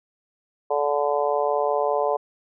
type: harmonic tone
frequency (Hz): 145.2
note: D3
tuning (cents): -19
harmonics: 3 / 4 / 5 / 6 / 7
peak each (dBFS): -25 / -24 / -26 / -29 / -29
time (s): 0.7-2.17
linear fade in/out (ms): 10
effects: none